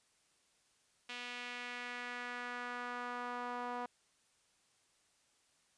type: tone with band-pass filter sweep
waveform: sawtooth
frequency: 244.4 Hz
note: B3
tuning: 18 cents flat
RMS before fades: -43 dBFS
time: 1.09-3.86 s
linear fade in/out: 5 ms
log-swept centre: 2800 to 920 Hz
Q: 1.8
effects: white hiss -73 dBFS RMS until 5.77 s + resampled to 22050 Hz